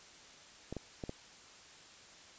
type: clicks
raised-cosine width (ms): 2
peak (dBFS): -26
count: 4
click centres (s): 0.726 / 0.767 / 1.038 / 1.094
effects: white hiss -56 dBFS RMS until 2.38 s + resampled to 16000 Hz